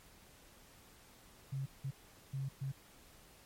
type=tone bursts at uneven times; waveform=sine; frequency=135.6 Hz; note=C#3; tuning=38 cents flat; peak=-36 dBFS; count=4; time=1.52-1.66 / 1.84-1.91 / 2.33-2.49 / 2.61-2.72 s; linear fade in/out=10 ms; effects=pink hiss -61 dBFS RMS until 3.45 s + MP3 64 kbps